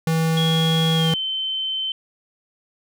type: tone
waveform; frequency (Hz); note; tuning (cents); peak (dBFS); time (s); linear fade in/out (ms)
square; 162.1; E3; -29; -18; 0.07-1.14; 2
type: tone with pitch glide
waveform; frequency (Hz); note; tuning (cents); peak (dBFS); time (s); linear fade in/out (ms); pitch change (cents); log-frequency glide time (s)
sine; 3322 to 3082; G#7 to G7; 0 to -30; -22; 0.37-1.92; 2; -130; 0.94-1.15
effects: none